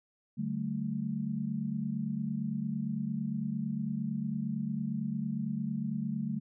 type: chord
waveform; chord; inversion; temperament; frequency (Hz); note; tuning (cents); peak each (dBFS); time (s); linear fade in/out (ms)
sine; D suspended fourth; none; equal with one note detuned; 146.83 / 191.19 / 220; D3 / G3 / A3; 0 / -43 / 0; -37 / -36 / -34; 0.37-6.4; 20
effects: none